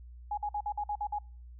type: tone bursts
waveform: sine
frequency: 830.6 Hz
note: G#5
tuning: in tune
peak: -30 dBFS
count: 8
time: 0.31-1.187 s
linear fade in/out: 5 ms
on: 65 ms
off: 51 ms
effects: noise-tail reverb RT60 0.4 s tail -26 dB re dry + added 60 Hz sine -46 dBFS peak until 1.59 s